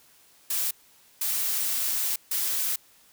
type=noise bursts at uneven times; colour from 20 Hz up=blue; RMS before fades=-27 dBFS; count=3; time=0.5-0.71 / 1.21-2.16 / 2.31-2.76 s; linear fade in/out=5 ms; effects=white hiss -58 dBFS RMS until 3.12 s